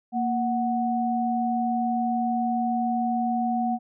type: tone pair together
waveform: sine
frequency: 233.1 / 740 Hz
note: A#3 / F#5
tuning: 0 / 0 cents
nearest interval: octave + minor sixth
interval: 2000 cents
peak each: -25 dBFS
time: 0.12-3.79 s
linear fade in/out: 50 ms
effects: none